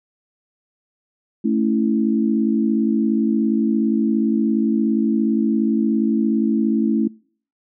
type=chord; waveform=sine; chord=A major; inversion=none; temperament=equal; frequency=220 / 277.2 / 329.6 Hz; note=A3 / C#4 / E4; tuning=0 / 0 / 0 cents; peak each=-18 / -22 / -22 dBFS; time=1.44-7.08 s; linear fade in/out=10 ms; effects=noise-tail reverb RT60 0.5 s tail -25 dB re dry